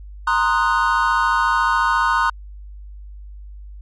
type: chord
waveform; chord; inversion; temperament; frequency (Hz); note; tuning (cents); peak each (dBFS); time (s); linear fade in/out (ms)
triangle; C half-diminished seventh; third; equal; 932.3 / 1046.5 / 1244.5 / 1480; Bb5 / C6 / Eb6 / Gb6; 0 / 0 / 0 / 0; -19; 0.27-2.3; 5
effects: added 50 Hz sine -34 dBFS peak until 3.81 s + resampled to 24000 Hz